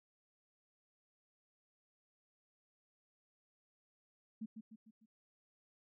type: tone with echo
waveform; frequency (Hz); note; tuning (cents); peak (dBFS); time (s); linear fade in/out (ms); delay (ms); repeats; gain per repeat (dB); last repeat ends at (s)
sine; 220; A3; 0; -40; 4.41-4.46; 10; 150; 4; -6; 5.06
effects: none